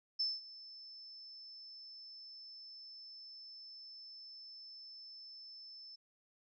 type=tone with ADSR envelope; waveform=sine; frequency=5274 Hz; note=E8; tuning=in tune; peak=-31 dBFS; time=0.19-5.96 s; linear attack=13 ms; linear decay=200 ms; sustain=-19 dB; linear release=10 ms; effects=none